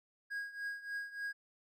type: tone with tremolo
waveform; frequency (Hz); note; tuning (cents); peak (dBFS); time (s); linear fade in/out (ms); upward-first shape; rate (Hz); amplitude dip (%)
triangle; 1640; G#6; -22; -34; 0.3-1.33; 20; triangle; 3.4; 85
effects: none